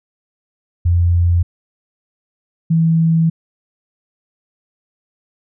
sine tone pair in turn, 86.6 / 163.48 Hz, F2 / E3, -14 / -14 cents, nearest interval major seventh, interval 1100 cents, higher second, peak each -10 dBFS, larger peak neither, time 0.85-1.43 / 2.7-3.3 s, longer second, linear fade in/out 10 ms, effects none

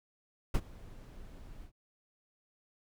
brown noise with ADSR envelope, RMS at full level -25 dBFS, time 0.54-1.72 s, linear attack 7 ms, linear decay 53 ms, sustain -24 dB, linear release 90 ms, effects none

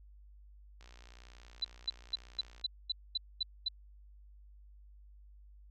click train, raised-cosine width 0.2 ms, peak -39 dBFS, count 111, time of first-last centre 0.81-2.613 s, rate 61 Hz
sine tone bursts, 3995 Hz, B7, 19 cents sharp, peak -30 dBFS, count 9, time 1.62-3.685 s, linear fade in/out 5 ms, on 25 ms, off 230 ms
effects added 50 Hz sine -54 dBFS peak until 5.7 s

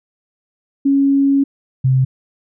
sine tone pair in turn, 276.7 / 130.92 Hz, C#4 / C3, -3 / +1 cents, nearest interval octave + minor second, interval 1296 cents, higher first, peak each -10 dBFS, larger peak neither, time 0.85-1.44 / 1.84-2.05 s, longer first, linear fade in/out 10 ms, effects none

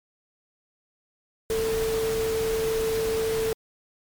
sine tone in noise, 445.6 Hz, A4, 22 cents sharp, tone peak -23 dBFS, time 1.5-3.53 s, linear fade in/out 2 ms, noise pink, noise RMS -33 dBFS, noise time 1.5-3.53 s, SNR +7 dB, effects MP3 96 kbps

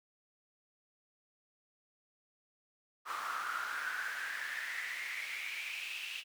brown noise with high-pass filter sweep, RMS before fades -40 dBFS, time 3.05-6.24 s, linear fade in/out 50 ms, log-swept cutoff 1200 to 2800 Hz, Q 7.3, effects none

